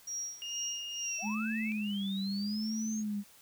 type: tone with tremolo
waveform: sine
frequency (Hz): 5670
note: F8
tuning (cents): +25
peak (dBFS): -34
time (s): 0.07-1.35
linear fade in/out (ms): 5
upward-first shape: sine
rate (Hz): 2.2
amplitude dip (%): 85
type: tone with pitch glide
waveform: sine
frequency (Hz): 2838 to 2618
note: F7 to E7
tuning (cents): +27 to -13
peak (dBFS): -38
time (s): 0.42-1.72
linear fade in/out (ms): 0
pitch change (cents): -140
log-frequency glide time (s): 0.99-1.26
type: linear sweep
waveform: sine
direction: up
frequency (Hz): 587.3 to 6645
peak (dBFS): -40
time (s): 1.18-3.04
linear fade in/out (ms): 50
type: tone with vibrato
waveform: sine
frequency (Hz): 207.7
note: G#3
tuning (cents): 0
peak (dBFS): -32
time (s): 1.22-3.24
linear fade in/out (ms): 50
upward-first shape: sine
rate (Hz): 0.79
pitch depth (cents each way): 110
effects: white hiss -59 dBFS RMS until 3.41 s